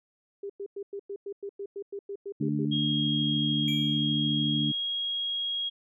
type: tone bursts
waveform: sine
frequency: 400.1 Hz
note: G4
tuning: 35 cents sharp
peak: -33 dBFS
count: 14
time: 0.43-2.655 s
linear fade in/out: 5 ms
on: 67 ms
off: 99 ms
type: harmonic tone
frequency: 73.42 Hz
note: D2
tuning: in tune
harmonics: 2 / 3 / 4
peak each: -30 / -30 / -30 dBFS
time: 2.4-4.72 s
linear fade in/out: 10 ms
type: tone with pitch glide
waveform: sine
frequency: 3265 to 3284 Hz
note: G#7 to G#7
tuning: -30 to -20 cents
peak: -28 dBFS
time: 2.71-5.7 s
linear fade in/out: 20 ms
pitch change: +10 cents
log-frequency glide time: 3.98-4.88 s
type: tone with exponential decay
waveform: square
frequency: 2327 Hz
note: D7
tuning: 17 cents flat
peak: -36 dBFS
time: 3.68-4.12 s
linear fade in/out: 1 ms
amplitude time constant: 94 ms
effects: none